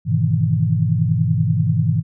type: chord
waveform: sine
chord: E major seventh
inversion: first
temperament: just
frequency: 103.01 / 123.61 / 154.51 / 164.81 Hz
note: G#2 / B2 / D#3 / E3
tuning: -14 / +2 / -12 / 0 cents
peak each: -20 dBFS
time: 0.05-2.03 s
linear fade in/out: 50 ms
effects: none